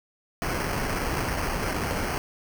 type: noise with sample-and-hold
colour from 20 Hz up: pink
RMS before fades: -28 dBFS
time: 0.42-2.18 s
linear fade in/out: 0 ms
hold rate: 3675 Hz
effects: none